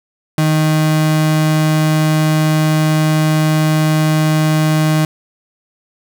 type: tone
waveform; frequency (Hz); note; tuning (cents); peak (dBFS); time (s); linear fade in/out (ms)
35% pulse; 155.56; D#3; 0; -9; 0.38-5.05; 2
effects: none